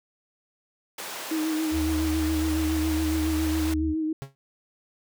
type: high-pass noise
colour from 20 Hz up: pink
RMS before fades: -36 dBFS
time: 0.98-3.74 s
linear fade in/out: 5 ms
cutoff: 500 Hz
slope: 12 dB/octave
type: tone with vibrato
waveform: sine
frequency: 314.6 Hz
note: D#4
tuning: 19 cents sharp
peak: -24 dBFS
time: 1.31-4.13 s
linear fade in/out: 5 ms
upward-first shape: sine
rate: 7.2 Hz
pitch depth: 30 cents each way
type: tone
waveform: sine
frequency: 76.5 Hz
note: D#2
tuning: 29 cents flat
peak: -27 dBFS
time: 1.71-3.95 s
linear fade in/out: 50 ms
type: tone with exponential decay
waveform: 45% pulse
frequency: 136.5 Hz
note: C#3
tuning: 26 cents flat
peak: -29 dBFS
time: 4.22-4.35 s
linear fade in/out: 0 ms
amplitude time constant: 27 ms
effects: none